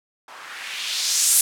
violet noise with low-pass filter sweep, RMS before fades -23 dBFS, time 0.28-1.41 s, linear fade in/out 2 ms, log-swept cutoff 990 to 10000 Hz, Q 1.7, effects none

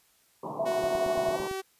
white band-pass noise, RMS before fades -37 dBFS, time 0.43-1.48 s, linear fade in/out 5 ms, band 120 to 1100 Hz, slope 96 dB/octave
sine tone with tremolo, 662 Hz, E5, 7 cents sharp, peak -24 dBFS, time 0.59-1.36 s, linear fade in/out 5 ms, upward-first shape sine, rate 12 Hz, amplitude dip 50%
sawtooth tone with pitch glide, 370 to 382.8 Hz, F#4 to G4, 0 to -41 cents, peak -28 dBFS, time 0.65-1.62 s, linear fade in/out 20 ms, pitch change +59 cents, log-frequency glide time 1.3-1.4 s
click train, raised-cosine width 3 ms, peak -28 dBFS, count 7, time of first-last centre 0.84-1.513 s, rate 8.92 Hz
effects white hiss -65 dBFS RMS until 1.79 s + resampled to 32000 Hz

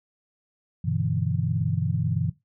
sine chord, E minor seventh, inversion first, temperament equal, 98 / 123.47 / 146.83 / 164.81 Hz, G2 / B2 / D3 / E3, 0 / 0 / 0 / 0 cents, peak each -28 dBFS, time 0.84-2.3 s, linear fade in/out 10 ms, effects noise-tail reverb RT60 0.2 s tail -17 dB re dry

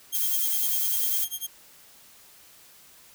5% pulse tone with tremolo, 3221 Hz, G7, 46 cents sharp, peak -20 dBFS, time 0.12-1.47 s, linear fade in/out 10 ms, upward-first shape sine, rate 10 Hz, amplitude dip 95%
violet noise, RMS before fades -26 dBFS, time 0.14-1.25 s, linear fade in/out 10 ms
effects white hiss -53 dBFS RMS until 3.14 s

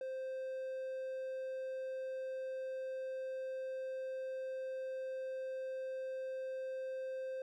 triangle tone, 523.3 Hz, C5, in tune, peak -37 dBFS, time 0.01-7.42 s, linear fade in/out 2 ms, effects none

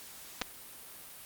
clicks, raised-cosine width 0.2 ms, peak -14 dBFS, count 2, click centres 0.415 / 0.419 s, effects white hiss -49 dBFS RMS until 1.25 s + Opus 48 kbps

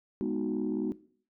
sine chord, G# minor seventh, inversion none, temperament equal, 207.7 / 246.9 / 311.1 / 370 Hz, G#3 / B3 / D#4 / F#4, 0 / 0 / 0 / 0 cents, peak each -33 dBFS, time 0.21-0.92 s, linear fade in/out 0 ms, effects noise-tail reverb RT60 0.5 s tail -18 dB re dry + tanh soft clip ceiling -22 dBFS

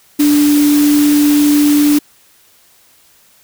sine tone in noise, 293.2 Hz, D4, 3 cents flat, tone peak -7 dBFS, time 0.19-1.99 s, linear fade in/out 10 ms, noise white, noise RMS -21 dBFS, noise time 0.19-1.99 s, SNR +11 dB, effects white hiss -49 dBFS RMS until 3.43 s

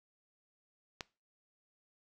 click, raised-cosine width 0.2 ms, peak -21 dBFS, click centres 1.008 s, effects noise-tail reverb RT60 0.3 s tail -21 dB re dry

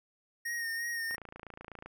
square tone with vibrato, 1854 Hz, A#6, 10 cents flat, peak -34 dBFS, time 0.45-1.16 s, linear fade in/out 10 ms, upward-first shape sine, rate 2.9 Hz, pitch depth 31 cents each way
click train, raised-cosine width 0.5 ms, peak -30 dBFS, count 22, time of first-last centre 1.11-1.86 s, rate 28 Hz
effects none

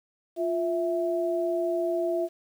sine tone pair together, 349.3 / 659.3 Hz, F4 / E5, 0 / 0 cents, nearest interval major seventh, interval 1100 cents, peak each -27 dBFS, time 0.36-2.29 s, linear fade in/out 50 ms, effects 9-bit

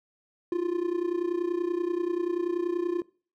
triangle tone with amplitude modulation, 349.2 Hz, F4, in tune, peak -20 dBFS, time 0.52-3.02 s, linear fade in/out 2 ms, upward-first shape sine, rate 30.4 Hz, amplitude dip 80%, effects noise-tail reverb RT60 0.4 s tail -21 dB re dry

